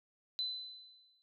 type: tone with exponential decay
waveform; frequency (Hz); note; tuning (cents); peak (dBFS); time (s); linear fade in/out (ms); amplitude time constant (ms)
sine; 4021; B7; +30; -32; 0.39-1.22; 0; 180
effects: none